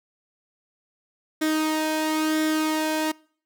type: tone with flanger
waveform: sawtooth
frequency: 312 Hz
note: D#4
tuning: 5 cents sharp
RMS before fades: -24 dBFS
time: 1.41-3.12 s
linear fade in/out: 10 ms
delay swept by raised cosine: 0.55 to 1.22 ms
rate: 0.99 Hz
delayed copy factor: +0.5
effects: noise-tail reverb RT60 0.5 s tail -25 dB re dry